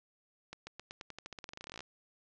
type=accelerating click train; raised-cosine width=0.2 ms; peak=-27 dBFS; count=24; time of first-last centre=0.53-1.806 s; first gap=140 ms; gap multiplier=0.9; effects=resampled to 16000 Hz + 9-bit